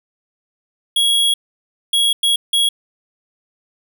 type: tone bursts at uneven times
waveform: square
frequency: 3319 Hz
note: G#7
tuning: 2 cents flat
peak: -13 dBFS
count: 4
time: 0.96-1.34 / 1.93-2.13 / 2.23-2.36 / 2.53-2.69 s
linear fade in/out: 5 ms
effects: none